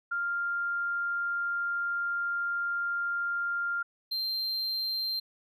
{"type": "tone pair in turn", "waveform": ["sine", "triangle"], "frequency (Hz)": [1396.9, 4155], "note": ["F6", "C8"], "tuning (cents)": [0, -13], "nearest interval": "octave + perfect fifth", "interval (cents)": 1887, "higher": "second", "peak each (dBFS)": -28, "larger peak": "neither", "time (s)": [[0.11, 3.83], [4.11, 5.2]], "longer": "first", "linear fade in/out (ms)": 10, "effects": []}